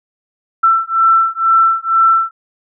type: beating tone pair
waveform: sine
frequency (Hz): 1337 / 1339.1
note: E6 / E6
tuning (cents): +24 / +27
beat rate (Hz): 2.1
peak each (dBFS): -12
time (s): 0.63-2.31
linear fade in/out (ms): 10
effects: none